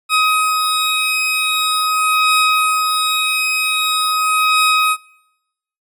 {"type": "beating tone pair", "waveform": "20% pulse", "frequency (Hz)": [1262, 1262.44], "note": ["D#6", "D#6"], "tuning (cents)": [24, 25], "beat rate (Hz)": 0.44, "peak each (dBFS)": [-14, -10], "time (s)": [0.09, 4.97], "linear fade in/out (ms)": 50, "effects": ["noise-tail reverb RT60 0.9 s tail -23 dB re dry", "resampled to 32000 Hz"]}